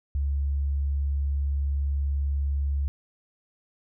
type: tone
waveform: sine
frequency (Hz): 70.2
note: C#2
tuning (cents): +22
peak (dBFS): -23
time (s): 0.15-2.88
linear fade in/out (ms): 0
effects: none